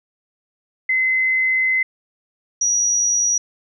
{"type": "tone pair in turn", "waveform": "sine", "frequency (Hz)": [2049, 5795], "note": ["C7", "F#8"], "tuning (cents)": [-37, -37], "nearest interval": "octave + tritone", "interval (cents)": 1800, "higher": "second", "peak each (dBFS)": -15, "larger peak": "neither", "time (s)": [[0.89, 1.83], [2.61, 3.38]], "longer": "first", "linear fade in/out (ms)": 5, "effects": []}